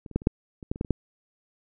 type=clicks; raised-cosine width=3 ms; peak=-27 / -29 / -10 / -28 / -6 / -27 / -13 / -26 / -12 / -26 / -9 dBFS; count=11; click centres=0.062 / 0.113 / 0.16 / 0.219 / 0.271 / 0.628 / 0.715 / 0.759 / 0.811 / 0.848 / 0.907 s; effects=none